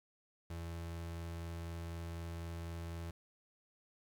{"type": "tone", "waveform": "35% pulse", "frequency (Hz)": 84, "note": "E2", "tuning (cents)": 33, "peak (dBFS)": -40, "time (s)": [0.5, 3.11], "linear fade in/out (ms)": 5, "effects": ["11-bit"]}